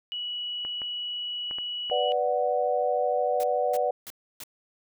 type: tone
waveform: sine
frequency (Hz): 2934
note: F#7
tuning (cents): -15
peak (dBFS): -30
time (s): 0.12-2.12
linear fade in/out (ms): 0
type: clicks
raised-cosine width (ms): 0.5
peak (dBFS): -26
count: 5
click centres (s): 0.65 / 0.818 / 1.511 / 1.585 / 1.899
type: chord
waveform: sine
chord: B minor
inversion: none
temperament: equal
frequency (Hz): 493.9 / 587.3 / 740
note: B4 / D5 / F#5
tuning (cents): 0 / 0 / 0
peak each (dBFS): -27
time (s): 1.91-3.91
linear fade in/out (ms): 5
type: noise bursts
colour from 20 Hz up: white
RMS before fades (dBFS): -40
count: 4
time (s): 3.4-4.436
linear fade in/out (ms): 0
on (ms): 34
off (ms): 300
effects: none